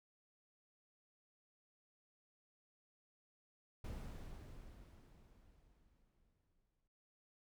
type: noise with exponential decay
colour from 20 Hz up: brown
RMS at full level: -45 dBFS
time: 3.84-6.88 s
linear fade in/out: 5 ms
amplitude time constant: 660 ms
effects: none